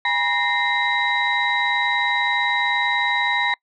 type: tone cluster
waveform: sine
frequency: 817 / 966 / 1848 / 2080 / 3875 Hz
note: G#5 / B5 / A#6 / C7 / B7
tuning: -29 / -39 / -16 / -11 / -34 cents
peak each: -27 / -23 / -22 / -24 / -26 dBFS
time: 0.05-3.54 s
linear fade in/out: 2 ms
effects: noise-tail reverb RT60 0.1 s tail -26 dB re dry + tanh soft clip ceiling -8 dBFS